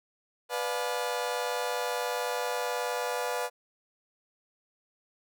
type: chord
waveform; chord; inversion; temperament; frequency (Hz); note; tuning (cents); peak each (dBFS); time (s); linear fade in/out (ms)
30% pulse; B diminished seventh; none; just; 493.9 / 592.7 / 711.2 / 853.4; B4 / D5 / F5 / Ab5; 0 / +16 / +31 / +47; -30 / -34 / -33 / -35; 0.49-3.5; 50
effects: none